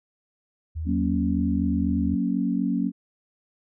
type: tone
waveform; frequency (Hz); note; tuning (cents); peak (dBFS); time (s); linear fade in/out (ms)
sine; 79.7; D#2; +42; -27; 0.75-2.16; 20
type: chord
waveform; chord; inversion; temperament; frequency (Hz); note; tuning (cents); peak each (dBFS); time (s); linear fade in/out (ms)
sine; F# major; none; equal; 185 / 233.1 / 277.2; F#3 / A#3 / C#4; 0 / 0 / 0; -26; 0.85-2.92; 50
effects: none